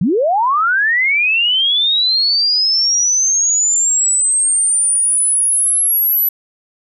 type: linear sweep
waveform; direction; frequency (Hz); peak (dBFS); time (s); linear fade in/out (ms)
sine; up; 146.83 to 11980; -11; 0.01-6.29; 5
effects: none